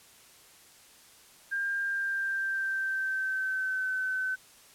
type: tone with pitch glide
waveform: sine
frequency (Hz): 1600 to 1522.5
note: G6 to F#6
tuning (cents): +35 to +49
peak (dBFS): -28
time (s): 1.51-4.36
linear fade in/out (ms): 20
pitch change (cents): -86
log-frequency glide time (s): 1.8-3.88
effects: white hiss -56 dBFS RMS until 4.74 s + low-pass 12000 Hz 12 dB/octave